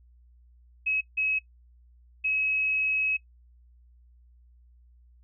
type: tone bursts at uneven times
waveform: sine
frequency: 2561 Hz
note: D#7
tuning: 49 cents sharp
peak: -24 dBFS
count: 3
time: 0.86-1.01 / 1.17-1.39 / 2.24-3.17 s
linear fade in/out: 10 ms
effects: noise-tail reverb RT60 0.1 s tail -21 dB re dry + added 60 Hz sine -54 dBFS peak until 5.23 s